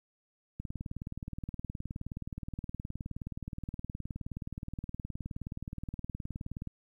click train, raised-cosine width 5 ms, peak -26 dBFS, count 117, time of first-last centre 0.6-6.673 s, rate 19.1 Hz, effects 11-bit

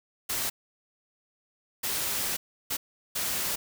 white noise bursts at uneven times, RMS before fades -30 dBFS, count 4, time 0.29-0.5 / 1.83-2.37 / 2.7-2.77 / 3.15-3.56 s, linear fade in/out 10 ms, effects none

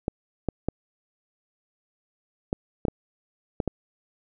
clicks, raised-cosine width 2 ms, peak -11 dBFS, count 8, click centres 0.081 / 0.487 / 0.686 / 2.529 / 2.852 / 2.883 / 3.602 / 3.677 s, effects none

